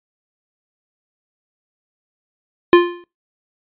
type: tone with exponential decay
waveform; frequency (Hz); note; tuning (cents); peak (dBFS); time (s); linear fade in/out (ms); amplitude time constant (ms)
square; 349.2; F4; 0; -3; 2.73-3.04; 1; 66
effects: noise-tail reverb RT60 0.2 s tail -19 dB re dry + resampled to 8000 Hz